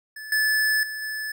square tone with level steps, 1734 Hz, A6, 26 cents flat, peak -36 / -20 / -31 / -29 dBFS, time 0.16-1.32 s, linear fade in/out 5 ms, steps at 0.32 / 0.83 / 1.02 s, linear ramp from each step 2 ms, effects none

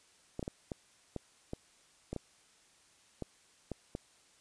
clicks, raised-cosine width 2 ms, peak -24 dBFS, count 11, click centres 0.394 / 0.428 / 0.479 / 0.718 / 1.163 / 1.534 / 2.13 / 2.163 / 3.223 / 3.717 / 3.951 s, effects white hiss -65 dBFS RMS until 4.4 s + resampled to 22050 Hz

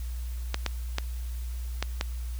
clicks, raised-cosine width 0.2 ms, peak -10 dBFS, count 5, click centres 0.544 / 0.663 / 0.984 / 1.826 / 2.011 s, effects added 60 Hz sine -31 dBFS peak until 2.39 s + white hiss -51 dBFS RMS until 2.39 s

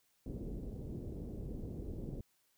pink low-pass noise, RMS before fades -43 dBFS, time 0.26-2.21 s, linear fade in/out 2 ms, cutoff 430 Hz, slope 24 dB/octave, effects white hiss -75 dBFS RMS until 2.57 s

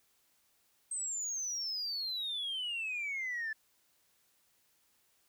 sine exponential sweep, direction down, 8372 to 1734 Hz, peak -33 dBFS, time 0.91-3.53 s, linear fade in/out 5 ms, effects tanh soft clip ceiling -32 dBFS + white hiss -72 dBFS RMS until 5.28 s

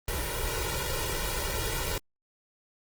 pink noise with comb filter, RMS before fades -31 dBFS, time 0.08-1.98 s, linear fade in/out 2 ms, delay 2.1 ms, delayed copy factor +1, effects Opus 24 kbps

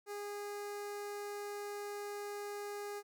sawtooth tone with notch filter, 410 Hz, G#4, 22 cents flat, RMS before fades -43 dBFS, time 0.06-3.03 s, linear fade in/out 50 ms, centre 3200 Hz, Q 1.7, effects none

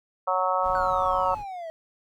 harmonic tone, 185 Hz, F#3, in tune, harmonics 3 / 4 / 5 / 6 / 7, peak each -28 / -28 / -28 / -28 / -28 dBFS, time 0.27-1.35 s, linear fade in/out 10 ms
brown noise, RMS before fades -41 dBFS, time 0.61-1.45 s, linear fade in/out 50 ms
triangle exponential sweep, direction down, 1505 to 636 Hz, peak -31 dBFS, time 0.75-1.7 s, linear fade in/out 0 ms
effects none

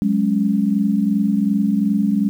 sine chord, F# suspended second, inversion none, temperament equal, 185 / 207.7 / 277.2 Hz, F#3 / G#3 / C#4, 0 / 0 / 0 cents, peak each -22 / -16 / -22 dBFS, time 0.02-2.29 s, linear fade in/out 0 ms, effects 8-bit

